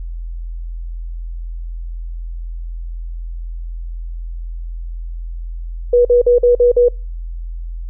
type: tone bursts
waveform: sine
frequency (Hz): 485.8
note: B4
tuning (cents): -29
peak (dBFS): -7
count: 6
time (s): 5.93-6.885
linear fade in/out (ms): 5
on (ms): 120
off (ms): 47
effects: noise-tail reverb RT60 0.3 s tail -26 dB re dry + added 42 Hz sine -23 dBFS peak until 7.89 s